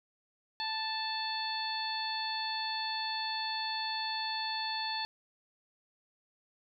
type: harmonic tone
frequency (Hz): 880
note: A5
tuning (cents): 0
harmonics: 1 / 2 / 3 / 4 / 5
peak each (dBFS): -37 / -41 / -44 / -41 / -37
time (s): 0.6-5.05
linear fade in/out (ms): 0
effects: none